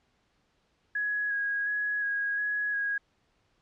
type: tone with vibrato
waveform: sine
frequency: 1661.2 Hz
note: G#6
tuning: in tune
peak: -27 dBFS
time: 0.95-2.98 s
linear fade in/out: 5 ms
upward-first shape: square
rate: 1.4 Hz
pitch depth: 15 cents each way
effects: pink hiss -71 dBFS RMS until 3.61 s + low-pass 5000 Hz 12 dB/octave